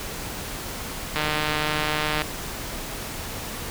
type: click train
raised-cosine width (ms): 0.3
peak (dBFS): -8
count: 162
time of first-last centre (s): 1.16-2.219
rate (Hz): 152
effects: pink hiss -33 dBFS RMS until 3.7 s